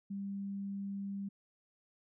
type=tone; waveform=sine; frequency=198.2 Hz; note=G3; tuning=19 cents sharp; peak=-37 dBFS; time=0.1-1.29 s; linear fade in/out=10 ms; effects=none